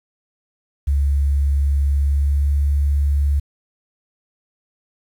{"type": "tone with pitch glide", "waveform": "sine", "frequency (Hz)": [70.3, 71.36], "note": ["C#2", "D2"], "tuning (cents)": [25, -49], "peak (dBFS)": -14, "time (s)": [0.87, 3.4], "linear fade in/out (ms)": 10, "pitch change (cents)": 26, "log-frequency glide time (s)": [1.95, 2.52], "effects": ["8-bit"]}